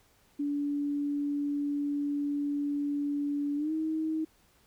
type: tone with pitch glide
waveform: sine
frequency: 288 to 315.9 Hz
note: D4 to D#4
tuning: -34 to +26 cents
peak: -28 dBFS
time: 0.39-4.25 s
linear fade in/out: 10 ms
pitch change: +160 cents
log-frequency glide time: 3.56-3.72 s
effects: pink hiss -65 dBFS RMS until 4.66 s